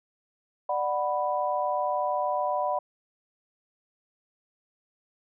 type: chord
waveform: sine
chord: B minor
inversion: first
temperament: just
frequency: 592.7 / 740.8 / 987.8 Hz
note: D5 / F#5 / B5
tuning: +16 / +2 / 0 cents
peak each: -29 dBFS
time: 0.69-2.79 s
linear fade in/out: 5 ms
effects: none